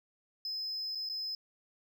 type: tone with dropouts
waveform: sine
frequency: 5100 Hz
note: D#8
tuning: 42 cents sharp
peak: -32 dBFS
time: 0.45-1.35 s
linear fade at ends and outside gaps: 2 ms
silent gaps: 0.95-0.954 / 1.09-1.097 s
effects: tanh soft clip ceiling -34 dBFS